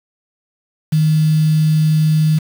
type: tone with quantisation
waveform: sine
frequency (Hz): 155.56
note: D#3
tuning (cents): 0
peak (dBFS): -10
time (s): 0.92-2.39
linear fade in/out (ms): 10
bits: 5
effects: none